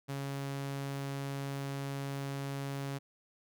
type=tone; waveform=sawtooth; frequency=138.59 Hz; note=C#3; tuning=in tune; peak=-32 dBFS; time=0.08-2.99 s; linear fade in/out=20 ms; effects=none